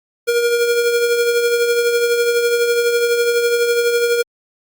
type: tone with tremolo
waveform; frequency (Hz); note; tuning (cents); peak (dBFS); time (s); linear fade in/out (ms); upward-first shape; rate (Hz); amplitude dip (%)
square; 474.2; A#4; +30; -12; 0.27-4.23; 20; triangle; 12; 50
effects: Opus 48 kbps